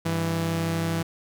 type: tone pair together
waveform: sawtooth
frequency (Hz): 99.11 / 165.3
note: G2 / E3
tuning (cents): +20 / +5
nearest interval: major sixth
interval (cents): 885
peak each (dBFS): -27 / -21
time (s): 0.05-1.03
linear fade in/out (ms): 10
effects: none